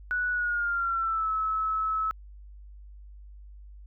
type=tone with pitch glide; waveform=sine; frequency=1474 to 1298.1 Hz; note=F#6 to E6; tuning=-7 to -27 cents; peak=-25 dBFS; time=0.11-2.11 s; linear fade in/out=0 ms; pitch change=-220 cents; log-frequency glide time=0.31-1.3 s; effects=added 50 Hz sine -44 dBFS peak until 3.86 s